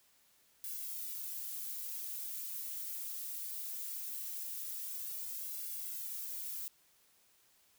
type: noise with flanger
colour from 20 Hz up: violet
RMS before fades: -42 dBFS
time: 0.64-6.68 s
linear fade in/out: 0 ms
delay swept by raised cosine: 1.6 to 5 ms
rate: 0.2 Hz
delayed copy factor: -1
effects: white hiss -69 dBFS RMS until 7.78 s